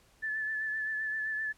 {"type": "tone with vibrato", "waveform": "sine", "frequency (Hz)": 1742, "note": "A6", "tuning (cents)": -18, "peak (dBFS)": -31, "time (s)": [0.22, 1.53], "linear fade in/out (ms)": 20, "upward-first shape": "sine", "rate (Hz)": 7.7, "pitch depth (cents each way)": 26, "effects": ["pink hiss -64 dBFS RMS until 1.57 s", "low-pass 12000 Hz 12 dB/octave"]}